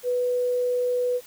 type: tone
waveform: sine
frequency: 493.9 Hz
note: B4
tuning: in tune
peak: -21 dBFS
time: 0.03-1.21 s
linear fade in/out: 50 ms
effects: white hiss -49 dBFS RMS until 1.26 s